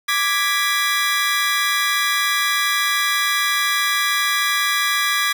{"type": "chord", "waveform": "25% pulse", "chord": "G# diminished", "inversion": "second", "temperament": "equal", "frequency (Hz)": [1174.7, 1661.2, 1975.5], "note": ["D6", "G#6", "B6"], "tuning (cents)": [0, 0, 0], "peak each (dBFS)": -18, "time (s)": [0.08, 5.33], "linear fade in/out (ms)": 10, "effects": []}